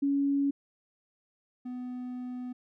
sine / triangle tone pair in turn, 280.1 / 249.5 Hz, C#4 / B3, +18 / +18 cents, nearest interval major second, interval 200 cents, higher first, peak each -24 / -33 dBFS, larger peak first, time 0.02-0.51 / 1.65-2.53 s, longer second, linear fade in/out 10 ms, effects none

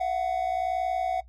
triangle tone pair together, 678.8 / 740 Hz, F5 / F#5, -49 / 0 cents, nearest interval minor second, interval 149 cents, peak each -29 / -24 dBFS, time 0-1.21 s, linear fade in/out 10 ms, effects noise-tail reverb RT60 0.1 s tail -17 dB re dry + added 60 Hz sine -48 dBFS peak until 1.28 s

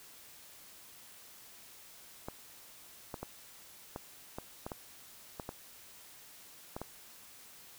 clicks, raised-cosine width 1 ms, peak -25 dBFS, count 11, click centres 2.285 / 3.142 / 3.23 / 3.961 / 4.385 / 4.665 / 4.718 / 5.398 / 5.491 / 6.765 / 6.816 s, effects white hiss -55 dBFS RMS until 7.78 s

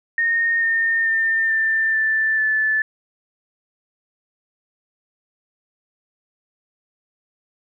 sine tone with pitch steps, 1844 / 1823.9 / 1804 / 1784.3 / 1764.8 / 1745.5 Hz, A#6 / A#6 / A6 / A6 / A6 / A6, -19 / -38 / +43 / +24 / +5 / -14 cents, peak -16 dBFS, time 0.18-2.82 s, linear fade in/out 2 ms, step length 440 ms, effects none

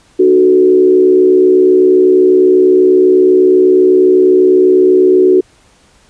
sine tone with frequency modulation, 370 Hz, F#4, in tune, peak -4 dBFS, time 0.19-5.41 s, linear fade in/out 10 ms, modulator 68.1 Hz, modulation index 0.71, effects pink hiss -48 dBFS RMS until 6.09 s + resampled to 22050 Hz

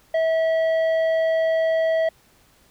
triangle tone with tanh clipping, 648 Hz, E5, 30 cents flat, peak -19 dBFS, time 0.14-2.09 s, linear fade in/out 5 ms, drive 12 dB, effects pink hiss -57 dBFS RMS until 2.7 s

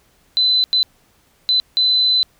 sine tone bursts at uneven times, 4023 Hz, B7, 31 cents sharp, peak -12 dBFS, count 4, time 0.37-0.64 / 0.73-0.83 / 1.49-1.6 / 1.77-2.23 s, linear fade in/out 0 ms, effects pink hiss -57 dBFS RMS until 2.39 s

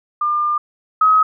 sine tone pair in turn, 1200 / 1271.4 Hz, D6 / D#6, +37 / +37 cents, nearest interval minor second, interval 100 cents, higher second, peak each -15 / -9 dBFS, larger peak second, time 0.21-0.58 / 1.01-1.23 s, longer first, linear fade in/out 5 ms, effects none

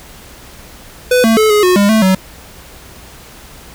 square tone with pitch steps, 498.8 / 224.7 / 433.3 / 418.8 / 363.7 / 202.3 / 219.8 / 188.5 Hz, B4 / A3 / A4 / G#4 / F#4 / G#3 / A3 / F#3, +17 / +37 / -27 / +15 / -30 / -45 / -2 / +32 cents, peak -8 dBFS, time 1.11-2.15 s, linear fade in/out 5 ms, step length 130 ms, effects added 60 Hz sine -43 dBFS peak until 3.74 s + pink hiss -37 dBFS RMS until 3.74 s

